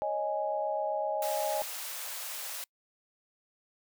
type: chord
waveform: sine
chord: C# suspended second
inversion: none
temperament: equal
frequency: 554.4 / 622.3 / 830.6 Hz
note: C#5 / D#5 / G#5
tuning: 0 / 0 / 0 cents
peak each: -36 / -32 / -33 dBFS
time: 0.02-1.62 s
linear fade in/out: 0 ms
type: high-pass noise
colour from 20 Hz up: white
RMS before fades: -39 dBFS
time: 1.22-2.64 s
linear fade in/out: 2 ms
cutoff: 480 Hz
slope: 96 dB/octave
effects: noise-tail reverb RT60 0.1 s tail -26 dB re dry